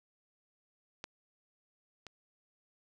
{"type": "clicks", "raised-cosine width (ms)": 0.2, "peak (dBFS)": [-23, -29], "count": 2, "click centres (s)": [1.041, 2.067], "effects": ["9-bit"]}